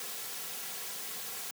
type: noise with comb filter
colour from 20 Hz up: white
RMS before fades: -40 dBFS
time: 0-1.51 s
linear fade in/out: 2 ms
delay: 3.3 ms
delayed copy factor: -0.55
effects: high-pass 200 Hz 12 dB/octave